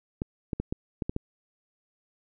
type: clicks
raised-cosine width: 3 ms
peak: -16 dBFS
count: 7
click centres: 0.219 / 0.532 / 0.6 / 0.725 / 1.022 / 1.095 / 1.164 s
effects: none